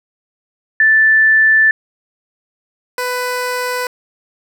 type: tone pair in turn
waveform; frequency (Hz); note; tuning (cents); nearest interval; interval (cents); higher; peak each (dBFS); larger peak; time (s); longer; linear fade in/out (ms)
sine / 15% pulse; 1760 / 497.9; A6 / B4; 0 / +14; octave + minor seventh; 2186; first; -7 / -11; first; 0.8-1.71 / 2.98-3.87; first; 2
effects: none